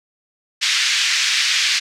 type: band-pass noise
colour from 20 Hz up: pink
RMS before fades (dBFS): -18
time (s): 0.61-1.8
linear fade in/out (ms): 20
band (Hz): 1900 to 6200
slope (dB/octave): 24
effects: none